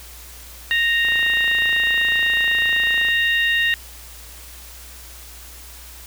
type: harmonic tone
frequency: 929 Hz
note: A#5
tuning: 6 cents flat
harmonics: 2 / 3 / 4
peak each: -17 / -22 / -26 dBFS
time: 0.71-3.74 s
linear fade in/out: 0 ms
type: click train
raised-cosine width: 0.5 ms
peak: -19 dBFS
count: 58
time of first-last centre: 1.05-3.086 s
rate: 28 Hz
effects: added 60 Hz sine -41 dBFS peak until 6.06 s + white hiss -41 dBFS RMS until 6.06 s